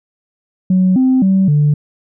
sine tone with pitch steps, 185.5 / 259.3 / 191.5 / 147.6 Hz, F#3 / C4 / G3 / D3, +5 / -15 / -40 / +9 cents, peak -7 dBFS, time 0.7-1.74 s, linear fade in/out 5 ms, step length 260 ms, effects tanh soft clip ceiling -5 dBFS

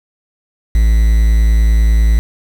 triangle tone with quantisation, 55 Hz, A1, in tune, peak -5 dBFS, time 0.75-2.19 s, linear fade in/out 0 ms, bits 5, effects none

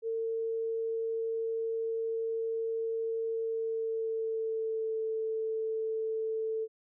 sine tone with pitch glide, 452.1 to 442.5 Hz, A4 to A4, +47 to +10 cents, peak -30 dBFS, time 0.02-6.68 s, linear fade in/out 50 ms, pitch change -37 cents, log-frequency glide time 3.33-4.98 s, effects none

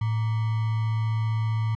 sine tone with sample-and-hold, 110.6 Hz, A2, 9 cents sharp, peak -22 dBFS, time 0.01-1.75 s, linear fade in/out 5 ms, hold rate 1050 Hz, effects low-pass 3000 Hz 12 dB/octave

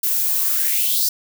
violet noise with high-pass filter sweep, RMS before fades -19 dBFS, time 0.03-1.09 s, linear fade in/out 5 ms, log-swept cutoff 390 to 5000 Hz, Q 4.6, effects none

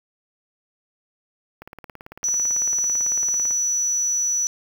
click train, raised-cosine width 0.5 ms, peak -23 dBFS, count 35, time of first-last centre 1.62-3.509 s, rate 18 Hz
sine tone, 5920 Hz, F#8, in tune, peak -19 dBFS, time 2.24-4.47 s, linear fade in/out 0 ms
effects 7-bit

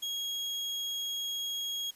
35% pulse tone, 3291 Hz, G#7, 16 cents flat, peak -31 dBFS, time 0.02-1.91 s, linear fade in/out 10 ms, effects white hiss -59 dBFS RMS until 1.95 s + resampled to 32000 Hz

